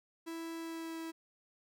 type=tone with pitch glide; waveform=45% pulse; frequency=329.6 to 326.4 Hz; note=E4 to E4; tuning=0 to -17 cents; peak=-40 dBFS; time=0.26-1.12 s; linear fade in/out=20 ms; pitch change=-17 cents; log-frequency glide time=0.57-0.99 s; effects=none